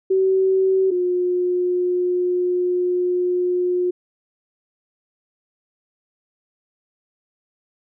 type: tone pair in turn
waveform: sine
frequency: 380.4 / 359 Hz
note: F#4 / F4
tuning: +48 / +48 cents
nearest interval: minor second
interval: 100 cents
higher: first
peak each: -14 / -17 dBFS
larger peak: first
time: 0.1-0.91 / 0.91-3.91 s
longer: second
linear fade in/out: 10 ms
effects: none